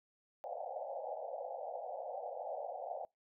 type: band-pass noise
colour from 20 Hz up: pink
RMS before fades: -43 dBFS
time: 0.44-3.05 s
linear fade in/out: 0 ms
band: 510 to 820 Hz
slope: 96 dB/octave
effects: noise-tail reverb RT60 0.2 s tail -26 dB re dry